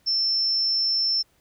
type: tone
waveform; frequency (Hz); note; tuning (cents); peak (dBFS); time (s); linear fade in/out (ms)
sine; 5350; E8; +25; -20; 0.06-1.23; 20
effects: pink hiss -64 dBFS RMS until 1.4 s